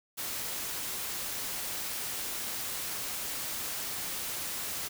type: noise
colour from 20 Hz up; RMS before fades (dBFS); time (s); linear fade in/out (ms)
white; -36; 0.17-4.89; 20
effects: none